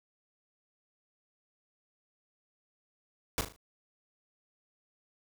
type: noise with echo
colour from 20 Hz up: pink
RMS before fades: -30 dBFS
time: 3.38-3.41 s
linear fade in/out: 0 ms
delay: 38 ms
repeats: 4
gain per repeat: -8 dB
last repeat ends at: 3.562 s
effects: none